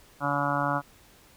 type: harmonic tone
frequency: 142.9 Hz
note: D3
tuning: 47 cents flat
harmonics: 1 / 2 / 4 / 5 / 6 / 7 / 8 / 9 / 10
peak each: -33 / -33 / -33 / -33 / -33 / -33 / -33 / -33 / -33 dBFS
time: 0.2-0.82 s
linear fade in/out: 50 ms
effects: pink hiss -56 dBFS RMS until 1.36 s